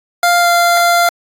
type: tone with pitch glide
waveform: 25% pulse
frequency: 698.5 to 692.9 Hz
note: F5 to F5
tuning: 0 to -14 cents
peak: -5 dBFS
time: 0.23-1.09 s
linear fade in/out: 2 ms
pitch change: -14 cents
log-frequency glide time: 0.4-0.48 s
effects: AAC 64 kbps